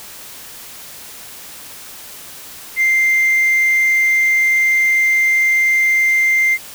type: tone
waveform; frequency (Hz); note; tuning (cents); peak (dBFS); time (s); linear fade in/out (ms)
sine; 2093; C7; 0; -9; 2.76-6.58; 50
effects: tanh soft clip ceiling -9 dBFS + white hiss -35 dBFS RMS until 6.74 s